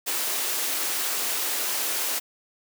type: high-pass noise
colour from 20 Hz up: white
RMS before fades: -27 dBFS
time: 0.06-2.2 s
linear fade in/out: 20 ms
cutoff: 290 Hz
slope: 24 dB/octave
effects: none